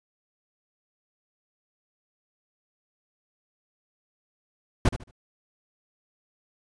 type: noise with echo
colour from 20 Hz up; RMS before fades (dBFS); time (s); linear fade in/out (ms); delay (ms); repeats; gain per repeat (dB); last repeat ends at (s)
brown; -17; 4.85-4.89; 5; 74; 3; -12; 5.112
effects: resampled to 22050 Hz